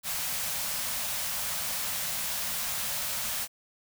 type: band-stop noise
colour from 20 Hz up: white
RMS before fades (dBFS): -32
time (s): 0.03-3.48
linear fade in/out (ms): 50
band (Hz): 240 to 510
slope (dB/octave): 48
effects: none